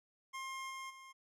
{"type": "tone with level steps", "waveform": "25% pulse", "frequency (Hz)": 1064, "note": "C6", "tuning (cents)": 29, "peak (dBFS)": [-38, -40, -49], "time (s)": [0.33, 1.13], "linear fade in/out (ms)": 20, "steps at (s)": [0.69, 0.89], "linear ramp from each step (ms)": 20, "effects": ["low-pass 11000 Hz 12 dB/octave"]}